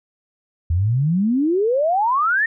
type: exponential sweep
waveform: sine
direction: up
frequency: 79.4 to 1864.7 Hz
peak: -15 dBFS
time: 0.7-2.46 s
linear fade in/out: 5 ms
effects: none